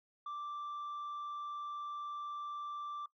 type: tone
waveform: sine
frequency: 1174 Hz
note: D6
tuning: 1 cent flat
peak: -37 dBFS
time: 0.26-3.06 s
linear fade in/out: 5 ms
effects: noise-tail reverb RT60 0.1 s tail -19 dB re dry + tanh soft clip ceiling -39 dBFS